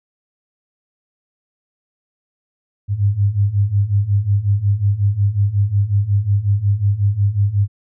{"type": "beating tone pair", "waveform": "sine", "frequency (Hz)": [98, 103.5], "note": ["G2", "G#2"], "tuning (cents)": [0, -5], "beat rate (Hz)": 5.5, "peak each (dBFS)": [-18, -15], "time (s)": [2.88, 7.68], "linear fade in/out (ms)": 50, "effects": []}